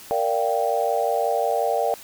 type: chord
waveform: sine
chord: G minor seventh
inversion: first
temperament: equal with one note detuned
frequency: 464.8 / 587.3 / 698.5 / 784 Hz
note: Bb4 / D5 / F5 / G5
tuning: -5 / 0 / 0 / 0 cents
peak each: -25 dBFS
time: 0.11-1.94 s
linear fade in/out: 0 ms
effects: white hiss -43 dBFS RMS until 2.03 s